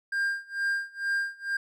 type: tone with tremolo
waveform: triangle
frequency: 1600 Hz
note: G6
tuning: 35 cents sharp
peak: -22 dBFS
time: 0.12-1.57 s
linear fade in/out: 5 ms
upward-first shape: sine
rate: 2.2 Hz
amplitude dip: 95%
effects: none